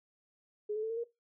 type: tone with pitch steps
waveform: sine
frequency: 420 / 431.6 / 443.4 / 455.6 / 468.2 Hz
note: G#4 / A4 / A4 / A#4 / A#4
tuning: +19 / -33 / +13 / -40 / +8 cents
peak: -32 dBFS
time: 0.69-1.04 s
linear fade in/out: 10 ms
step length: 70 ms
effects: noise-tail reverb RT60 0.2 s tail -18 dB re dry